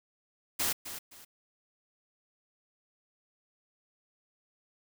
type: noise with echo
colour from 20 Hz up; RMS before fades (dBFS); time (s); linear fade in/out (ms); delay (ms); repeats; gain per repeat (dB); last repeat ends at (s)
white; -30; 0.59-0.73; 10; 260; 2; -11; 1.25
effects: none